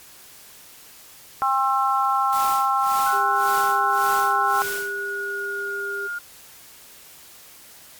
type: harmonic tone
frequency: 266.9 Hz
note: C4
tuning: 35 cents sharp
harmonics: 3 / 4 / 5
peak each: -22 / -22 / -22 dBFS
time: 1.42-4.62 s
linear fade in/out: 0 ms
type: noise with tremolo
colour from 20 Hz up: white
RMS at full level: -31 dBFS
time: 2.32-5 s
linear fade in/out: 10 ms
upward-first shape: sine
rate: 1.8 Hz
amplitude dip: 95%
type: tone with pitch glide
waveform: sine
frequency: 1480 to 1418.1 Hz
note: F#6 to F6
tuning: 0 to +26 cents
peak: -26 dBFS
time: 3.06-6.19 s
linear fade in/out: 10 ms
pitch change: -74 cents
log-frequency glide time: 4.27-6.01 s
type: tone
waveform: sine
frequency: 400 Hz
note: G4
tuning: 35 cents sharp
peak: -31 dBFS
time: 3.12-6.08 s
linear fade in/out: 20 ms
effects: white hiss -46 dBFS RMS until 7.99 s + MP3 96 kbps